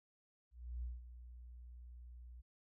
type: tone with ADSR envelope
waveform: sine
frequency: 60.4 Hz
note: B1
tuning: 38 cents flat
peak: -39 dBFS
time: 0.51-2.42 s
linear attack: 320 ms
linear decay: 180 ms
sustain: -12 dB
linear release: 20 ms
effects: none